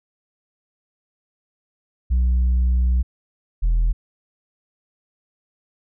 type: tone pair in turn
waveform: sine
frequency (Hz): 61.9 / 41.31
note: B1 / E1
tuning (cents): +5 / +4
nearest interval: perfect fifth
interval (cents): 701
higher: first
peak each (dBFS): -12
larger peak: neither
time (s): 2.1-3.03 / 3.62-3.93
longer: first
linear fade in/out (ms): 20
effects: tanh soft clip ceiling -14 dBFS